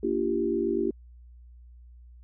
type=chord; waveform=sine; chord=G minor seventh; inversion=first; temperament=equal with one note detuned; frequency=233.1 / 293.7 / 343.4 / 392 Hz; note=Bb3 / D4 / F4 / G4; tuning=0 / 0 / -29 / 0 cents; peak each=-32 / -32 / -28 / -28 dBFS; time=0.03-0.91 s; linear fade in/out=5 ms; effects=added 60 Hz sine -47 dBFS peak until 2.23 s